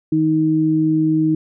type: tone pair together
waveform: sine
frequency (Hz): 157.6 / 314.3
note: D#3 / D#4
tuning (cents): +23 / +18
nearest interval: octave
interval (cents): 1195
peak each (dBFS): -20 / -14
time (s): 0.12-1.35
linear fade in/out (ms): 5
effects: none